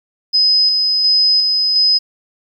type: tone with tremolo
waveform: sine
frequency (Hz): 5040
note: D#8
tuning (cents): +21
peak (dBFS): -9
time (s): 0.33-1.99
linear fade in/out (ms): 20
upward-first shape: square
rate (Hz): 1.4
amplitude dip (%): 30
effects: 8-bit